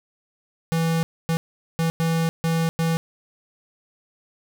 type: tone bursts at uneven times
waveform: square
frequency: 164.3 Hz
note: E3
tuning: 5 cents flat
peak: -20 dBFS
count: 6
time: 0.72-1.03 / 1.29-1.37 / 1.79-1.9 / 2-2.29 / 2.44-2.69 / 2.79-2.97 s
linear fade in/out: 0 ms
effects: none